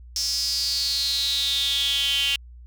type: tone with high-pass filter sweep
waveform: sawtooth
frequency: 278.9 Hz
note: C#4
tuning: 11 cents sharp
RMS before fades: -24 dBFS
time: 0.16-2.36 s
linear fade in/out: 2 ms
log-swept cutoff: 5400 to 2900 Hz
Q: 9
effects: added 60 Hz sine -41 dBFS peak until 2.66 s